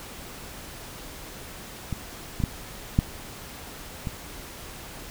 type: clicks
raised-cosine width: 5 ms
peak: -16 / -17 / -10 / -6 / -17 dBFS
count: 5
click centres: 1.927 / 2.402 / 2.438 / 2.989 / 4.072 s
effects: pink hiss -41 dBFS RMS until 5.1 s